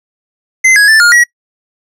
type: tone with pitch steps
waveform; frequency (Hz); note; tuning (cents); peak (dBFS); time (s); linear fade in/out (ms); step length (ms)
square; 2061 / 1664 / 1764 / 1421 / 1916; C7 / G#6 / A6 / F6 / A#6; -27 / +3 / +4 / +30 / +47; -4; 0.64-1.24; 10; 120
effects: noise-tail reverb RT60 0.1 s tail -25 dB re dry + low-pass 10000 Hz 12 dB/octave